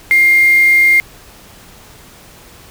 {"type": "tone with quantisation", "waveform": "sine", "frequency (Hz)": 2116, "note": "C7", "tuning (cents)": 19, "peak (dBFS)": -6, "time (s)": [0.11, 1], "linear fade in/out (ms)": 0, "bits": 4, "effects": ["pink hiss -40 dBFS RMS until 2.7 s"]}